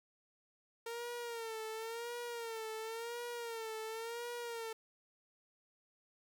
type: tone with vibrato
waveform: sawtooth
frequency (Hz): 459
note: A#4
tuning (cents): -27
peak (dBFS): -37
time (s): 0.86-4.73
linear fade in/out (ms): 5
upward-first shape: sine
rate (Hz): 0.94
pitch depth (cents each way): 78
effects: none